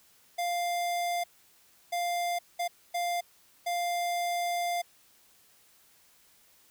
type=tone bursts at uneven times; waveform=square; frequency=698.5 Hz; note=F5; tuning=in tune; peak=-29 dBFS; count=5; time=0.38-1.24 / 1.92-2.39 / 2.59-2.68 / 2.94-3.21 / 3.66-4.82 s; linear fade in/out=10 ms; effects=white hiss -62 dBFS RMS until 6.7 s